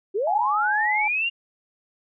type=linear sweep; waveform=sine; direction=up; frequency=359.1 to 2836 Hz; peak=-21 dBFS; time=0.14-1.3 s; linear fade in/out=20 ms
type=tone with pitch glide; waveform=sine; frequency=840 to 847.3 Hz; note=G#5 to G#5; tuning=+19 to +34 cents; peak=-23 dBFS; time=0.27-1.08 s; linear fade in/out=5 ms; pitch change=+15 cents; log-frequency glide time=0.54-0.87 s
effects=none